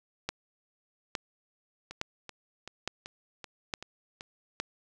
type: two click trains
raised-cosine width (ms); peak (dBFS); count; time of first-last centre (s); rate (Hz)
0.2; -24 / -14; 7 / 6; 1.91-4.209 / 0.29-4.6; 2.61 / 1.16
effects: none

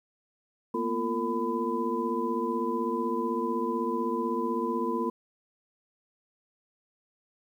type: tone cluster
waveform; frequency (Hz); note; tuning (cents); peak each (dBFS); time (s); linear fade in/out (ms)
sine; 228.2 / 244.1 / 346.4 / 454.9 / 1003; A#3 / B3 / F4 / A#4 / B5; -37 / -20 / -14 / -42 / +26; -36 / -33 / -32 / -33 / -32; 0.74-5.1; 5
effects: 10-bit

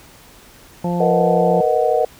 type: harmonic tone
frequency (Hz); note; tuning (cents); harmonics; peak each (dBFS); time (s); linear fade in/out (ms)
174.61; F3; 0; 1 / 2 / 3 / 4 / 5; -19 / -27 / -26 / -30 / -27; 0.84-1.61; 5
type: chord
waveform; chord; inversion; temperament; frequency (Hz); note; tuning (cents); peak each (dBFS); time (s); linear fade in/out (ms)
sine; B major seventh; third; equal with one note detuned; 461.3 / 493.9 / 622.3 / 740; A#4 / B4 / D#5 / F#5; -18 / 0 / 0 / 0; -19; 1-2.05; 5
effects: pink hiss -45 dBFS RMS until 2.19 s

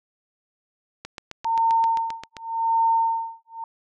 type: click train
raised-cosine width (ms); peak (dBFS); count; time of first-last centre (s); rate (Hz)
0.2; -17; 11; 1.05-2.368; 7.59
type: tone with tremolo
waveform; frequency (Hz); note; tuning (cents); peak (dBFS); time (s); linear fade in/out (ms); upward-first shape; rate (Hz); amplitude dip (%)
sine; 910; A#5; -42; -16; 1.45-3.64; 2; sine; 0.88; 100
effects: none

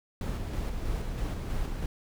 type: noise with tremolo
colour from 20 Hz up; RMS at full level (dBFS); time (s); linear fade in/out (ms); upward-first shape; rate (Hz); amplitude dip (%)
brown; -31; 0.21-1.86; 2; square; 3.1; 30
effects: none

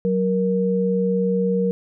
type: tone pair together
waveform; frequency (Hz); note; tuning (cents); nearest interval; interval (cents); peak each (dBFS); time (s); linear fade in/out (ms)
sine; 186.44 / 469.8; F#3 / A#4; +13 / +13; octave + major third; 1600; -20; 0.05-1.71; 0
effects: none

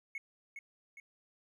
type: tone with echo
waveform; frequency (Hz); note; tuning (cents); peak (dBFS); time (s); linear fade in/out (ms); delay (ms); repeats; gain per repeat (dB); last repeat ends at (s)
triangle; 2194; C#7; -18; -35; 0.15-0.18; 2; 410; 2; -6; 1
effects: tanh soft clip ceiling -34 dBFS

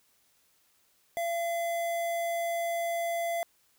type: tone with notch filter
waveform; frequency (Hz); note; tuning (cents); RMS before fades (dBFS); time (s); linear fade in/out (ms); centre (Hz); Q
square; 680; F5; -46; -31; 1.17-3.43; 0; 4400; 1.4
effects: white hiss -68 dBFS RMS until 3.78 s

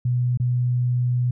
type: tone with dropouts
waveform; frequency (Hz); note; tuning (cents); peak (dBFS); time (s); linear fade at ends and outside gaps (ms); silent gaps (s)
sine; 123.5; B2; 0; -18; 0.05-1.31; 5; 0.374-0.399
effects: none

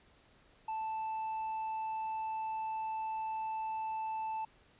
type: tone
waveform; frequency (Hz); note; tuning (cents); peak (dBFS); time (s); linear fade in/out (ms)
triangle; 880; A5; 0; -33; 0.68-4.45; 5
effects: pink hiss -65 dBFS RMS until 4.79 s + resampled to 8000 Hz

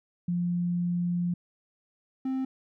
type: tone pair in turn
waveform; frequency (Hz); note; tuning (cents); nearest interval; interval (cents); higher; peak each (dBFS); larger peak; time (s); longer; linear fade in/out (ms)
sine / triangle; 175.1 / 262.9; F3 / C4; +5 / +8; perfect fifth; 703; second; -25; neither; 0.28-1.34 / 2.25-2.45; first; 5
effects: none

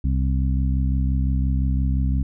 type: harmonic tone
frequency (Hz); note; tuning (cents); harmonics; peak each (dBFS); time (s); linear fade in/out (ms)
65.8; C2; +10; 1 / 2 / 3 / 4; -19 / -25 / -29 / -31; 0.04-2.23; 5
effects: none

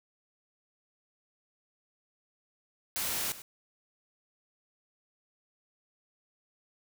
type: noise with echo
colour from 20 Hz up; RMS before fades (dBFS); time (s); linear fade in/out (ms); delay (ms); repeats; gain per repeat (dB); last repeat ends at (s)
white; -33; 2.96-3.32; 0; 99; 1; -14; 3.419
effects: none

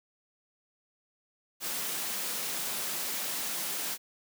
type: high-pass noise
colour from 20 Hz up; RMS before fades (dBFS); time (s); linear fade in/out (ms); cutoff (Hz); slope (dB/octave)
white; -34; 1.6-3.98; 50; 140; 96
effects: none

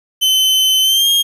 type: tone with pitch glide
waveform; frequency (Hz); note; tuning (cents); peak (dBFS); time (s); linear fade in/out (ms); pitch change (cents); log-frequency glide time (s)
40% pulse; 3056 to 3236; G7 to G#7; -45 to -46; -9; 0.21-1.23; 20; +99; 0.83-1.09
effects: 8-bit

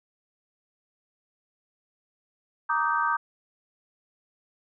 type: chord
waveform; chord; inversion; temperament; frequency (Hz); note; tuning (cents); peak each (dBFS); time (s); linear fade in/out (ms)
sine; Eb major seventh; second; just; 933.4 / 1166.7 / 1244.5 / 1555.6; Bb5 / D6 / Eb6 / G6; +2 / -12 / 0 / -14; -28; 2.69-3.17; 10
effects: none

